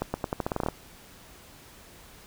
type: accelerating click train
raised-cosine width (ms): 1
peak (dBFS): -13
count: 12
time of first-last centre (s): 0.02-0.686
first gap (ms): 120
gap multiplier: 0.85
effects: pink hiss -51 dBFS RMS until 2.26 s